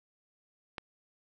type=click; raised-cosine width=0.3 ms; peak=-21 dBFS; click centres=0.782 s; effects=none